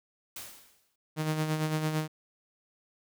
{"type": "noise with exponential decay", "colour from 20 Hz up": "white", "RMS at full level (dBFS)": -39, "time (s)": [0.36, 0.96], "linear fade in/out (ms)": 5, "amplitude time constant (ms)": 130}
{"type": "tone with tremolo", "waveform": "sawtooth", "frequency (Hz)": 155.56, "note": "D#3", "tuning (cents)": 0, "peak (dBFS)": -22, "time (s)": [1.16, 2.08], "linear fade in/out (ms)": 50, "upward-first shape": "sine", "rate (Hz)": 8.9, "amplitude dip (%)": 50}
{"effects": []}